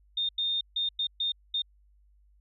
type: tone bursts at uneven times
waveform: sine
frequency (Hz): 3648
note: A#7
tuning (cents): -38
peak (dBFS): -26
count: 6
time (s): 0.17-0.29 / 0.38-0.61 / 0.76-0.89 / 0.99-1.07 / 1.2-1.32 / 1.54-1.62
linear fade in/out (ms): 5
effects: added 50 Hz sine -59 dBFS peak until 2.4 s